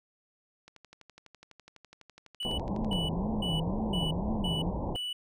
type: click train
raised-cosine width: 0.2 ms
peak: -33 dBFS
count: 28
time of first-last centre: 0.68-2.93 s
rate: 12 Hz
type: tone bursts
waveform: triangle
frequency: 2960 Hz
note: F#7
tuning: in tune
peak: -31 dBFS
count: 6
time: 2.4-5.13 s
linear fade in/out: 5 ms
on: 180 ms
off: 330 ms
type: low-pass noise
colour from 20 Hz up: pink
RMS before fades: -34 dBFS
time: 2.45-4.96 s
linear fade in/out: 0 ms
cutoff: 1000 Hz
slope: 96 dB/octave
type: tone with vibrato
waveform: sine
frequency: 186.4 Hz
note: F#3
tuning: 13 cents sharp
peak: -31 dBFS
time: 2.7-4.71 s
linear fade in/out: 5 ms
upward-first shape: sine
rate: 2 Hz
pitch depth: 290 cents each way
effects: none